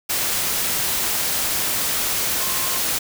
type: tone in noise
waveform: sine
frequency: 1065 Hz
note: C6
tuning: 30 cents sharp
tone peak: -33 dBFS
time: 2.4-2.78 s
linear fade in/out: 10 ms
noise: white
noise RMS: -22 dBFS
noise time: 0.09-2.99 s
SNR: -14 dB
effects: none